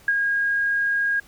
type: tone with ADSR envelope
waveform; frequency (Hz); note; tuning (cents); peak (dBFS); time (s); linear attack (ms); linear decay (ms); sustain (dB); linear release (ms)
sine; 1631; G#6; -32; -15; 0.08-1.2; 3; 42; -4; 6
effects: pink hiss -52 dBFS RMS until 1.27 s